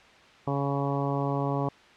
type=harmonic tone; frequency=139.9 Hz; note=C#3; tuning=16 cents sharp; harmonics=1 / 2 / 3 / 4 / 5 / 6 / 7 / 8; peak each=-29 / -32 / -34 / -35 / -36 / -37 / -37 / -38 dBFS; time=0.47-1.69 s; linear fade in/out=5 ms; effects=white hiss -53 dBFS RMS until 1.96 s + low-pass 3000 Hz 12 dB/octave